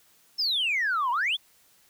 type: exponential two-way sweep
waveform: sine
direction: down then up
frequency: 5390 to 931 to 3625 Hz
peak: -22 dBFS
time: 0.38-1.37 s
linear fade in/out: 20 ms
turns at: 1.11 s
effects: tanh soft clip ceiling -20 dBFS + white hiss -61 dBFS RMS until 1.89 s